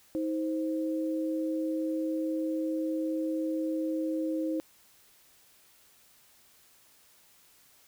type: tone pair together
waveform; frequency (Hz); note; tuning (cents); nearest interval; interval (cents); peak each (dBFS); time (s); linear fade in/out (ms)
sine; 317.8 / 523; D#4 / C5; +37 / -1; major sixth; 862; -29 / -35; 0.15-4.6; 0
effects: white hiss -61 dBFS RMS until 7.87 s